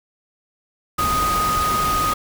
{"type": "tone in noise", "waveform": "sine", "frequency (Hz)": 1244.5, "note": "D#6", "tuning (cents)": 0, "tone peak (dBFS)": -18, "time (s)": [0.98, 2.14], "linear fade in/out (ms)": 10, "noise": "pink", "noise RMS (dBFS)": -25, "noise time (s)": [0.98, 2.14], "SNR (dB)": 4, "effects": []}